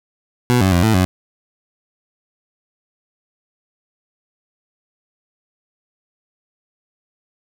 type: tone with pitch steps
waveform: 20% pulse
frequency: 123.1 / 94.8 / 87.1 / 110.5 / 92.1 Hz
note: B2 / F#2 / F2 / A2 / F#2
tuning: -5 / +43 / -4 / +8 / -7 cents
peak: -7 dBFS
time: 0.5-1.05 s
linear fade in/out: 0 ms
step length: 110 ms
effects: 8-bit